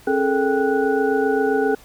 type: tone cluster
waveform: sine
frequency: 270.1 / 423.7 / 451.3 / 784 / 1472 Hz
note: C#4 / G#4 / A4 / G5 / F#6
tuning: -45 / +35 / +44 / 0 / -9 cents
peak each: -23 / -19 / -24 / -25 / -27 dBFS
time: 0.07-1.75 s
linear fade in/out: 5 ms
effects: pink hiss -48 dBFS RMS until 1.84 s